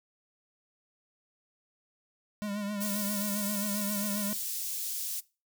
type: tone with vibrato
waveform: square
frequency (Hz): 205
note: G#3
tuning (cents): -22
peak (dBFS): -33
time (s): 2.42-4.33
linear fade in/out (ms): 0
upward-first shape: triangle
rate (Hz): 7.5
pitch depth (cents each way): 60
type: high-pass noise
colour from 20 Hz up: white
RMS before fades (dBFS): -35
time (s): 2.8-5.21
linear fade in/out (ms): 20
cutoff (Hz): 5100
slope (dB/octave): 12
effects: noise-tail reverb RT60 0.3 s tail -21 dB re dry